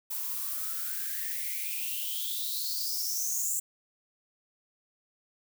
violet noise with high-pass filter sweep, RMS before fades -33 dBFS, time 0.1-3.6 s, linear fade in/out 10 ms, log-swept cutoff 910 to 7600 Hz, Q 9.7, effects none

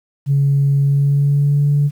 sine tone with pitch glide, 140 to 144.52 Hz, C#3 to D3, +18 to -27 cents, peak -10 dBFS, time 0.26-1.91 s, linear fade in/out 50 ms, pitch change +55 cents, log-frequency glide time 0.82-1.68 s, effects tanh soft clip ceiling -7 dBFS + 8-bit

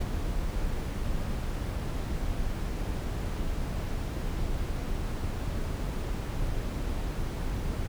brown noise with ADSR envelope, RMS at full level -27 dBFS, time 0-7.88 s, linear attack 14 ms, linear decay 21 ms, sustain -4 dB, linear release 23 ms, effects none

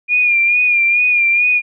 sine tone with vibrato, 2420 Hz, D#7, 49 cents flat, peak -10 dBFS, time 0.08-1.62 s, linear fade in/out 50 ms, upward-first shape sine, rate 2.3 Hz, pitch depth 45 cents each way, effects none

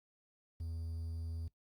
triangle tone with quantisation, 82.3 Hz, E2, 2 cents flat, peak -37 dBFS, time 0.6-1.48 s, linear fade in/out 5 ms, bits 11, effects noise-tail reverb RT60 0.1 s tail -18 dB re dry + Opus 48 kbps

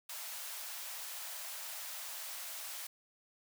white high-pass noise, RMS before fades -44 dBFS, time 0.09-2.87 s, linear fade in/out 5 ms, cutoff 560 Hz, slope 48 dB/octave, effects none

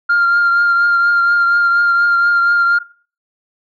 sine tone with vibrato, 1396.9 Hz, F6, in tune, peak -8 dBFS, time 0.09-2.79 s, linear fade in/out 10 ms, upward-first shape triangle, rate 4.2 Hz, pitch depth 21 cents each way, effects noise-tail reverb RT60 0.4 s tail -18 dB re dry + tanh soft clip ceiling -7 dBFS

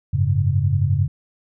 sine chord, F# suspended second, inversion none, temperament equal, 92.5 / 103.83 / 138.59 Hz, F#2 / G#2 / C#3, 0 / 0 / 0 cents, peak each -20 dBFS, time 0.13-1.08 s, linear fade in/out 10 ms, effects none

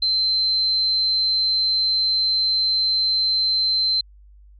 sine tone, 4100 Hz, C8, 36 cents flat, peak -17 dBFS, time 0.02-4.01 s, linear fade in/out 5 ms, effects added 50 Hz sine -45 dBFS peak until 4.59 s

